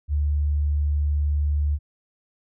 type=tone; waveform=sine; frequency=73.42 Hz; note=D2; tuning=in tune; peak=-19 dBFS; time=0.08-1.79 s; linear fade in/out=50 ms; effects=none